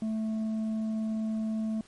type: tone with tanh clipping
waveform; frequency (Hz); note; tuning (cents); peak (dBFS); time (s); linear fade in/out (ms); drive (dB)
triangle; 219.3; A3; -6; -29; 0.02-1.81; 2; 9
effects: pink hiss -58 dBFS RMS until 1.87 s + MP3 48 kbps